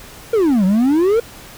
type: exponential two-way sweep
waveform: triangle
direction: down then up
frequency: 480.3 to 181.1 to 480.3 Hz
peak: -9 dBFS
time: 0.33-1.2 s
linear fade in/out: 5 ms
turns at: 0.65 s
effects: pink hiss -38 dBFS RMS until 1.57 s